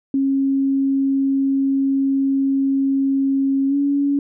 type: tone with pitch glide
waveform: sine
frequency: 272.1 to 282.3 Hz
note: C#4 to C#4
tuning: -32 to +32 cents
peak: -15 dBFS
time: 0.14-4.19 s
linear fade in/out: 2 ms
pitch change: +64 cents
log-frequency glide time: 3.68-3.75 s
effects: none